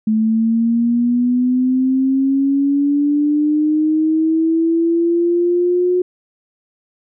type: linear sweep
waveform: sine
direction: up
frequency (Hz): 216.3 to 362.9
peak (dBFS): -12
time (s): 0.07-6.02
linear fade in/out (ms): 5
effects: none